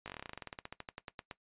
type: slowing click train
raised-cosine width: 0.3 ms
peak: -26 dBFS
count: 24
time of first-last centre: 0.06-1.312 s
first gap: 18 ms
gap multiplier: 1.09
effects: noise-tail reverb RT60 0.1 s tail -17 dB re dry + resampled to 8000 Hz